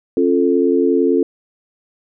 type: chord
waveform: sine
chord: Db augmented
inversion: none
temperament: equal with one note detuned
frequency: 271.3 / 349.2 / 440 Hz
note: Db4 / F4 / A4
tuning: -37 / 0 / 0 cents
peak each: -16 dBFS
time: 0.17-1.23 s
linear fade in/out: 2 ms
effects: none